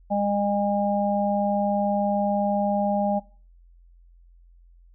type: harmonic tone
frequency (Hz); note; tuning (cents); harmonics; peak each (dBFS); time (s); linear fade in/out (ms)
203; G#3; -39; 1 / 3 / 4; -25 / -25 / -25; 0.1-3.2; 20
effects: noise-tail reverb RT60 0.4 s tail -22 dB re dry + added 43 Hz sine -50 dBFS peak until 4.94 s